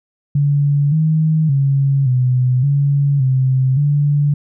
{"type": "tone with pitch steps", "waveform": "sine", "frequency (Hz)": [143.4, 157.4, 138, 126.6, 141.5, 130.9, 145.1], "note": ["D3", "D#3", "C#3", "B2", "C#3", "C3", "D3"], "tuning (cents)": [-41, 20, -7, 43, 36, 1, -21], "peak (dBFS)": -11, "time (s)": [0.35, 4.34], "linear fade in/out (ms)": 5, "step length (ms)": 570, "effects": []}